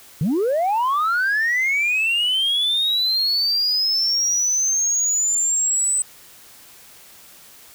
sine linear sweep, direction up, 130.81 to 8100 Hz, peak -15 dBFS, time 0.21-6.02 s, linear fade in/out 2 ms, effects tanh soft clip ceiling -15 dBFS + white hiss -46 dBFS RMS until 7.74 s

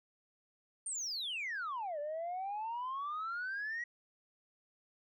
sine exponential two-way sweep, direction down then up, 9160 to 576 to 1937 Hz, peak -35 dBFS, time 0.86-3.84 s, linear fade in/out 5 ms, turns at 1.99 s, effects tanh soft clip ceiling -34 dBFS

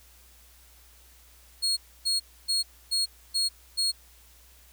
35% pulse tone bursts, 4300 Hz, C8, 47 cents sharp, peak -22 dBFS, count 6, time 1.62-3.92 s, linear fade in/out 20 ms, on 150 ms, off 280 ms, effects added 60 Hz sine -56 dBFS peak until 4.72 s + white hiss -57 dBFS RMS until 4.72 s

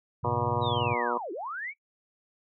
sine chord, G diminished, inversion none, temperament equal with one note detuned, 98 / 118.3 / 138.59 Hz, G2 / Bb2 / Db3, 0 / +26 / 0 cents, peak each -35 / -34 / -35 dBFS, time 0.23-0.95 s, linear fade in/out 10 ms
harmonic tone, 120.4 Hz, B2, 44 cents flat, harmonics 2 / 3 / 4 / 5 / 6 / 7 / 8 / 9 / 10, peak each -39 / -36 / -33 / -37 / -37 / -39 / -30 / -37 / -40 dBFS, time 0.24-1.18 s, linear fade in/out 5 ms
sine linear two-way sweep, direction down then up, 3924 to 311.1 to 2344 Hz, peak -33 dBFS, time 0.61-1.74 s, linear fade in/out 50 ms, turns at 1.32 s
effects noise-tail reverb RT60 0.1 s tail -20 dB re dry

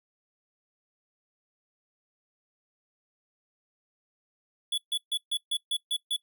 square tone bursts, 3426 Hz, A7, 47 cents flat, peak -27 dBFS, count 8, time 4.72-6.164 s, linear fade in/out 5 ms, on 58 ms, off 140 ms, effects noise-tail reverb RT60 0.1 s tail -20 dB re dry

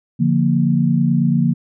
sine chord, Bb major, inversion first, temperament just, 145.68 / 174.81 / 233.1 Hz, D3 / F3 / Bb3, -14 / +2 / 0 cents, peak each -17 dBFS, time 0.19-1.54 s, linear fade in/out 20 ms, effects none

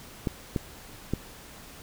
clicks, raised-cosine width 3 ms, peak -13 dBFS, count 3, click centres 0.272 / 0.562 / 1.136 s, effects pink hiss -47 dBFS RMS until 1.82 s

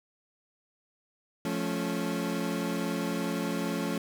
30% pulse chord, F augmented, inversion none, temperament equal with one note detuned, 174.61 / 217 / 277.2 Hz, F3 / A3 / C#4, 0 / -24 / 0 cents, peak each -31 dBFS, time 1.45-3.98 s, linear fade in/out 2 ms, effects none

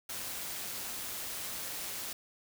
white noise with amplitude modulation, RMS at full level -38 dBFS, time 0.09-2.13 s, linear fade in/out 5 ms, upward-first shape sine, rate 185 Hz, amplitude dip 35%, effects none

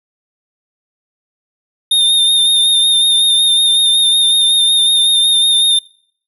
square tone with vibrato, 3650 Hz, A#7, 37 cents flat, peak -9 dBFS, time 1.91-5.79 s, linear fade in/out 5 ms, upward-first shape sine, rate 5.4 Hz, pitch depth 30 cents each way, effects noise-tail reverb RT60 0.6 s tail -24 dB re dry

